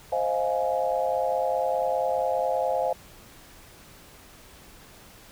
sine chord, F minor seventh, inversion second, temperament just, 523.8 / 628.6 / 698.5 / 838.1 Hz, C5 / Eb5 / F5 / Ab5, +2 / +18 / 0 / +16 cents, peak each -27 / -29 / -28 / -30 dBFS, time 0.12-2.93 s, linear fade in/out 5 ms, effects pink hiss -50 dBFS RMS until 5.31 s

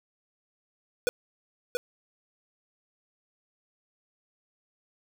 square tone with echo, 489.4 Hz, B4, 16 cents flat, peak -22 dBFS, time 1.07-1.09 s, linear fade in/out 0 ms, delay 680 ms, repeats 1, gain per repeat -5 dB, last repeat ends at 1.77 s, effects none

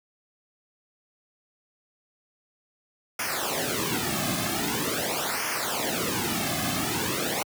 pink noise with flanger, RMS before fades -28 dBFS, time 3.19-7.43 s, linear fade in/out 5 ms, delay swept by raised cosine 0.25 to 2.15 ms, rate 0.44 Hz, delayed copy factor -0.85, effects high-pass 100 Hz 12 dB/octave

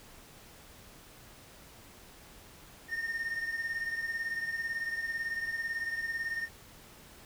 triangle beating tone pair, 1827 / 1845 Hz, A#6 / A#6, -35 / -18 cents, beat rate 18 Hz, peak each -32 / -38 dBFS, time 2.88-6.49 s, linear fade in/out 50 ms, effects pink hiss -54 dBFS RMS until 7.25 s

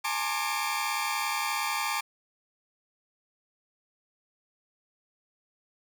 sawtooth tone cluster, 836 / 907 / 1073 / 1188 / 2339 Hz, G#5 / A#5 / C6 / D6 / D7, +11 / -48 / +43 / +20 / -8 cents, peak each -31 dBFS, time 0.04-2.01 s, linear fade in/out 10 ms, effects none

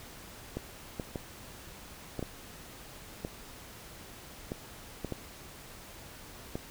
clicks, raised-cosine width 2 ms, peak -21 dBFS, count 10, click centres 0.57 / 0.998 / 1.158 / 2.193 / 2.227 / 3.249 / 4.519 / 5.047 / 5.123 / 6.555 s, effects pink hiss -49 dBFS RMS until 6.7 s

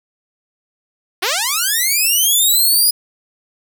5% pulse linear sweep, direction up, 332.8 to 4978 Hz, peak -4 dBFS, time 1.22-2.91 s, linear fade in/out 10 ms, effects none

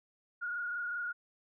sine tone with frequency modulation, 1433 Hz, F6, 44 cents sharp, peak -34 dBFS, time 0.41-1.13 s, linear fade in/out 20 ms, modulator 25.2 Hz, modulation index 1.4, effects none

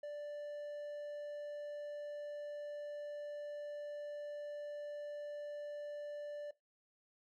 triangle tone, 587.3 Hz, D5, in tune, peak -40 dBFS, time 0.03-6.51 s, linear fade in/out 5 ms, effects noise-tail reverb RT60 0.2 s tail -19 dB re dry

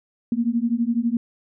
sine beating tone pair, 228.6 / 240.6 Hz, A#3 / B3, -34 / -45 cents, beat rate 12 Hz, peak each -22 dBFS, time 0.32-1.17 s, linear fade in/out 2 ms, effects none

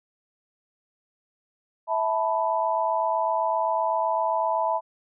sine chord, E suspended fourth, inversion none, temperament equal with one note detuned, 653.6 / 880 / 987.8 Hz, E5 / A5 / B5, -15 / 0 / 0 cents, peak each -26 dBFS, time 1.87-4.81 s, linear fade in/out 50 ms, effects none

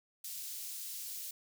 white high-pass noise, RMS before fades -43 dBFS, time 0.24-1.31 s, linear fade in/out 5 ms, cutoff 4200 Hz, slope 12 dB/octave, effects none

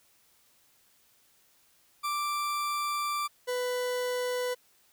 40% pulse tone pair in turn, 1174.7 / 496.6 Hz, D6 / B4, 0 / +9 cents, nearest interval octave + minor third, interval 1491 cents, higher first, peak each -28 dBFS, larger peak neither, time 2.03-3.28 / 3.47-4.55 s, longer first, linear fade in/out 20 ms, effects white hiss -65 dBFS RMS until 4.92 s

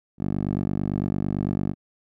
10% pulse tone with band-pass filter, 48.91 Hz, G1, 3 cents flat, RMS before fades -26 dBFS, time 0.18-1.75 s, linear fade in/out 50 ms, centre 210 Hz, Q 0.99, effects none

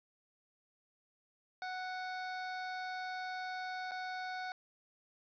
25% pulse tone with dropouts, 740 Hz, F#5, in tune, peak -35 dBFS, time 1.62-4.52 s, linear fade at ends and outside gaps 1 ms, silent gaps 3.911-3.917 s, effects resampled to 11025 Hz + 11-bit

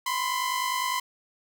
sawtooth tone pair together, 996.6 / 1046.5 Hz, B5 / C6, +15 / 0 cents, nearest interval minor second, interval 85 cents, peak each -25 dBFS, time 0.06-1 s, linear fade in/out 5 ms, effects 8-bit

